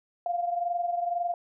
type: tone pair together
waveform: sine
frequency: 695 / 717 Hz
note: F5 / F5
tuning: -9 / +45 cents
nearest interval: minor second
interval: 54 cents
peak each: -27 / -33 dBFS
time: 0.26-1.34 s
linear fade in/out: 2 ms
effects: none